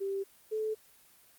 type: tone pair in turn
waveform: sine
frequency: 392 / 434.2 Hz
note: G4 / A4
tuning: 0 / -23 cents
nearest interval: major second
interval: 177 cents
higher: second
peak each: -31 / -30 dBFS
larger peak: second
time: 0-0.24 / 0.51-0.75 s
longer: neither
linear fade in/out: 20 ms
effects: white hiss -61 dBFS RMS until 1.38 s + Opus 24 kbps